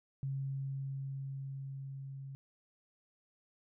sine tone with level ramp, 136.2 Hz, C#3, 30 cents flat, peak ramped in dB -34 to -43 dBFS, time 0.23-2.35 s, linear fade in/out 0 ms, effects none

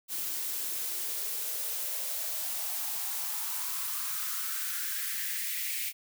blue noise with high-pass filter sweep, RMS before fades -34 dBFS, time 0.08-5.93 s, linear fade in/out 50 ms, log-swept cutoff 270 to 2300 Hz, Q 4, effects none

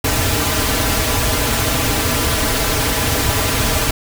pink noise with comb filter, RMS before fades -17 dBFS, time 0.04-3.91 s, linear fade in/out 5 ms, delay 5.5 ms, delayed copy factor -0.8, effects none

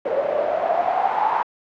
white noise with band-pass filter sweep, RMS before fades -21 dBFS, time 0.05-1.43 s, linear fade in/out 5 ms, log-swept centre 520 to 920 Hz, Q 9.7, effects low-pass 2000 Hz 12 dB/octave

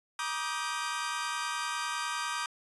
sawtooth chord, Eb major seventh, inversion second, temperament equal with one note detuned, 954.1 / 1174.7 / 1244.5 / 1568 Hz, Bb5 / D6 / Eb6 / G6, +40 / 0 / 0 / 0 cents, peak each -34 dBFS, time 0.19-2.46 s, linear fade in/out 2 ms, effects resampled to 24000 Hz

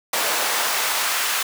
pink noise with high-pass filter sweep, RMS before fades -22 dBFS, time 0.13-1.43 s, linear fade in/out 5 ms, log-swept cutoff 640 to 1200 Hz, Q 0.92, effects none

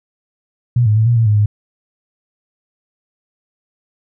sine tone with pitch steps, 121.2 / 106.4 / 110.4 / 119.2 / 114.1 / 105.3 / 104.4 Hz, B2 / G#2 / A2 / A#2 / A#2 / G#2 / G#2, -32 / +42 / +6 / +39 / -37 / +24 / +10 cents, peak -9 dBFS, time 0.76-1.46 s, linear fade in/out 5 ms, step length 100 ms, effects none

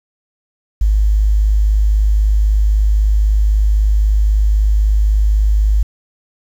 sine tone, 51.91 Hz, G#1, in tune, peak -9 dBFS, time 0.81-5.83 s, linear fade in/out 5 ms, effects 7-bit

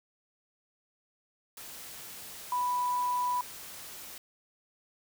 sine tone in noise, 987.8 Hz, B5, in tune, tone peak -27 dBFS, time 2.52-3.41 s, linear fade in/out 2 ms, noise white, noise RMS -45 dBFS, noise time 1.57-4.18 s, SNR +15 dB, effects none

